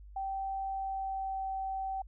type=tone with pitch glide; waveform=sine; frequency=776 to 769.8 Hz; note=G5 to G5; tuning=-18 to -32 cents; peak=-33 dBFS; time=0.16-2.02 s; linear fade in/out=5 ms; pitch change=-14 cents; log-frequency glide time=0.63-1.47 s; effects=added 50 Hz sine -48 dBFS peak until 2.07 s